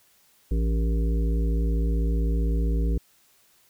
harmonic tone with a mistuned harmonic, 56 Hz, A1, 31 cents sharp, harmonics 1 / 3 / 5 / 7 / 8, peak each -21 / -31 / -35 / -38 / -39 dBFS, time 0.51-2.98 s, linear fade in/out 5 ms, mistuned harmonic 8, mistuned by +74 cents, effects white hiss -61 dBFS RMS until 3.69 s

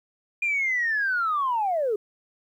sine linear sweep, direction down, 2431 to 396.4 Hz, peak -21 dBFS, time 0.42-1.96 s, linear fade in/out 5 ms, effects tanh soft clip ceiling -17 dBFS + 10-bit

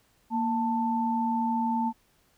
sine tone pair together, 233.1 / 885.7 Hz, A#3 / A5, 0 / +11 cents, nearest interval octave + major seventh, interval 2311 cents, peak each -27 dBFS, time 0.3-1.93 s, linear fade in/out 50 ms, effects pink hiss -66 dBFS RMS until 2.37 s

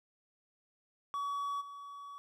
triangle tone with level steps, 1133 Hz, C#6, 37 cents sharp, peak -32 / -43 dBFS, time 1.14-2.18 s, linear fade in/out 0 ms, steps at 1.6 s, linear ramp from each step 20 ms, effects none

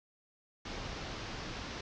pink low-pass noise, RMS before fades -42 dBFS, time 0.65-1.81 s, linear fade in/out 5 ms, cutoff 6000 Hz, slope 48 dB/octave, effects none

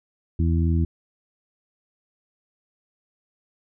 harmonic tone, 82.8 Hz, E2, 8 cents sharp, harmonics 1 / 2 / 3 / 4, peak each -19 / -25 / -29 / -31 dBFS, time 0.39-0.85 s, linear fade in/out 5 ms, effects none

